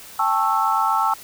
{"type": "chord", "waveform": "sine", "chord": "A dominant seventh", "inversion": "third", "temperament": "just", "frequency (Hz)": [792, 880, 1100, 1320], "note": ["G5", "A5", "C#6", "E6"], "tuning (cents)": [18, 0, -14, 2], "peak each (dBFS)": [-24, -21, -24, -21], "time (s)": [0.19, 1.14], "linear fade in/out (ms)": 5, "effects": ["white hiss -41 dBFS RMS until 1.23 s"]}